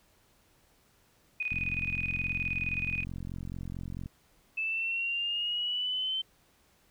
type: tone with tremolo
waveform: sine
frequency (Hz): 2489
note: D#7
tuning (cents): 0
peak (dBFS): -28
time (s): 1.4-3.04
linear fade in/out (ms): 5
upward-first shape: square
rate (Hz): 19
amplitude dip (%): 65
type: click train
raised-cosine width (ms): 5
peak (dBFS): -27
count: 114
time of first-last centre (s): 1.52-4.059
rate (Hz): 44.5
type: exponential sweep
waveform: sine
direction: up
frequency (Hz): 2620 to 3100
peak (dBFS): -29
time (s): 4.57-6.22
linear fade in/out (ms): 10
effects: pink hiss -66 dBFS RMS until 6.9 s